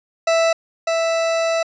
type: tone pair in turn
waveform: 40% pulse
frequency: 659.3 / 659.3 Hz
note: E5 / E5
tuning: 0 / 0 cents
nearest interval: unison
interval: 0 cents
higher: neither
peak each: -13 / -16 dBFS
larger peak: first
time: 0.27-0.53 / 0.87-1.63 s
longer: second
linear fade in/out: 5 ms
effects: resampled to 16000 Hz